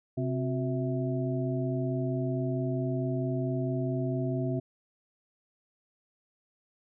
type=harmonic tone with a mistuned harmonic; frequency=130.81 Hz; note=C3; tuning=in tune; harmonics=1 / 2 / 3 / 5; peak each=-30 / -33 / -35 / -37 dBFS; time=0.17-4.6 s; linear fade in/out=10 ms; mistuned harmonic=3; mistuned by=-120 cents; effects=none